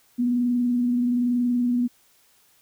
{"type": "tone with frequency modulation", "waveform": "sine", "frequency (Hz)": 243.9, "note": "B3", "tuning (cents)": -21, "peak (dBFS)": -19, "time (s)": [0.18, 1.88], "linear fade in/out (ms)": 20, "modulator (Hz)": 21.1, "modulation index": 0.21, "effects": ["white hiss -60 dBFS RMS until 2.61 s"]}